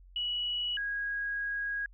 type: tone pair in turn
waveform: sine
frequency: 2932 / 1645.5 Hz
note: F#7 / G#6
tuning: -16 / -16 cents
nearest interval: minor seventh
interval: 1000 cents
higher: first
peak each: -30 / -31 dBFS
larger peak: first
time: 0.16-0.77 / 0.77-1.86 s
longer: second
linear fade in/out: 2 ms
effects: added 45 Hz sine -52 dBFS peak until 1.93 s